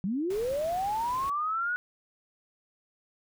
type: linear sweep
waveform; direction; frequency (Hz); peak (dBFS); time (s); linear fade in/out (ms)
sine; up; 175.4 to 1480; -27; 0.04-1.76; 0
type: noise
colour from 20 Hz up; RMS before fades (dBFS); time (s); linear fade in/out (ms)
pink; -45; 0.3-1.3; 5
effects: none